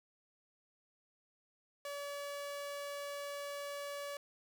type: tone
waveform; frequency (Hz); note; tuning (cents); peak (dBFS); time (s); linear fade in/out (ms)
sawtooth; 571; D5; -49; -37; 1.85-4.17; 2
effects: 12-bit